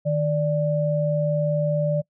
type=tone pair together; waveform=sine; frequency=154.12 / 587.3 Hz; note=D#3 / D5; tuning=-16 / 0 cents; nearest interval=octave + major seventh; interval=2316 cents; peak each=-22 dBFS; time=0.05-2.02 s; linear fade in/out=20 ms; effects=noise-tail reverb RT60 0.1 s tail -24 dB re dry